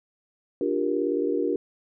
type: chord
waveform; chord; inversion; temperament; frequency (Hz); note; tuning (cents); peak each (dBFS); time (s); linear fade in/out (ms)
sine; G minor seventh; second; just; 294 / 352.8 / 392 / 470.4; D4 / F4 / G4 / Bb4; +2 / +18 / 0 / +16; -28; 0.61-1.56; 2
effects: none